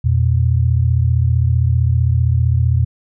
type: tone pair together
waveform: sine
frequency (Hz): 85 / 120.43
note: F2 / B2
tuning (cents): -46 / -43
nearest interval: tritone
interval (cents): 603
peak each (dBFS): -14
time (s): 0.04-2.85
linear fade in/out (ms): 10
effects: none